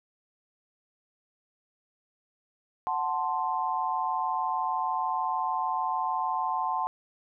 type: chord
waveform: sine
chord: F# diminished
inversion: none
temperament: equal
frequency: 740 / 880 / 1046.5 Hz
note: F#5 / A5 / C6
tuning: 0 / 0 / 0 cents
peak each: -32 / -30 / -30 dBFS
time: 2.87-6.87 s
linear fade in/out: 0 ms
effects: none